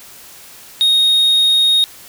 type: tone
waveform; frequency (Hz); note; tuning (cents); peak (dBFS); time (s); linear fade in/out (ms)
triangle; 3729; A#7; 0; -8; 0.81-1.84; 0
effects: white hiss -39 dBFS RMS until 2.08 s